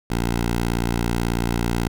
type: tone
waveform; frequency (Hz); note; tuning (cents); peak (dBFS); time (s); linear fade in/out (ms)
10% pulse; 58.27; A#1; 0; -12; 0.1-1.88; 5
effects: none